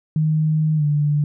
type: tone with pitch glide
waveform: sine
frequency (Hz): 155.56 to 147.51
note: D#3 to D3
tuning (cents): 0 to +8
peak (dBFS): -15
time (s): 0.16-1.24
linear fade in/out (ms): 2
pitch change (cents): -92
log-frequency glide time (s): 0.76-0.84
effects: none

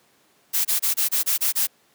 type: noise bursts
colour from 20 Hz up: blue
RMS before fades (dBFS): -21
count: 8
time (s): 0.53-1.672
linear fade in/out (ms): 20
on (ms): 120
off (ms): 26
effects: pink hiss -60 dBFS RMS until 1.94 s + high-pass 200 Hz 12 dB/octave

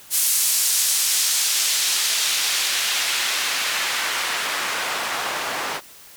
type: noise with band-pass filter sweep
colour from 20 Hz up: white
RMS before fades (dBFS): -22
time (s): 0.1-5.81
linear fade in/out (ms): 50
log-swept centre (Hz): 9600 to 820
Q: 0.77
effects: white hiss -45 dBFS RMS until 6.16 s

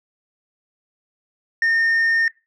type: tone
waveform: sine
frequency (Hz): 1825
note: A#6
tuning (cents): -37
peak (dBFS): -12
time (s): 1.62-2.28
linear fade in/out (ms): 2
effects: noise-tail reverb RT60 0.3 s tail -24 dB re dry + tanh soft clip ceiling -14 dBFS

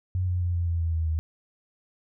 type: tone with pitch steps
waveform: sine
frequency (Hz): 91.7 / 89.81 / 87.96 / 86.15 / 84.38 / 82.64 / 80.94 / 79.28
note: F#2 / F2 / F2 / F2 / E2 / E2 / E2 / D#2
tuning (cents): -15 / +49 / +13 / -23 / +41 / +5 / -31 / +33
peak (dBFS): -23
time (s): 0.15-1.19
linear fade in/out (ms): 0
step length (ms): 130
effects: none

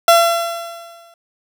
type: tone with exponential decay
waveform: 30% pulse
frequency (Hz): 678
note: E5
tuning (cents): +49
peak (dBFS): -3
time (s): 0.08-1.14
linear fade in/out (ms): 2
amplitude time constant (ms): 230
effects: none

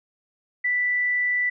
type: tone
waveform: sine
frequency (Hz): 1975.5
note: B6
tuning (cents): 0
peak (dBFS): -20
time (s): 0.64-1.5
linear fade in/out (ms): 10
effects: none

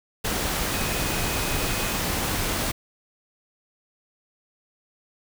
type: tone in noise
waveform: sine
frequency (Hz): 2512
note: D#7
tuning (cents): +16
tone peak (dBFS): -36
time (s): 0.73-1.98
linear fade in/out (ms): 10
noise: pink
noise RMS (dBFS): -26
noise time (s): 0.24-2.72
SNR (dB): -13
effects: none

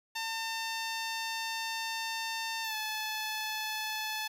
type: tone with pitch glide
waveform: 10% pulse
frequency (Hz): 900 to 865.3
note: A5 to A5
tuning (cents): +39 to -29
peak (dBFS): -25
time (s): 0.15-4.28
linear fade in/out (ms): 10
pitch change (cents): -68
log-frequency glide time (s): 2.63-2.75
effects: none

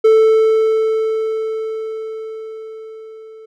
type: tone with level ramp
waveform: triangle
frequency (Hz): 440.8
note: A4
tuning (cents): +3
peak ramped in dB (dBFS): -4 to -33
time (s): 0.04-3.46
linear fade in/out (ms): 10
effects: none

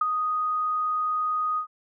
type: tone with ADSR envelope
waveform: sine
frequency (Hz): 1244.5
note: D#6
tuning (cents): 0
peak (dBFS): -17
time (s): 0.01-1.67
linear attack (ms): 5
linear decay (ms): 20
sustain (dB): -6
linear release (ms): 94
effects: none

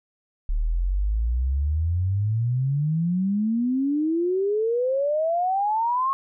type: exponential sweep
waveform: sine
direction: up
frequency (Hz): 36.01 to 1099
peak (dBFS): -20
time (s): 0.49-6.13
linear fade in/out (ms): 0
effects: none

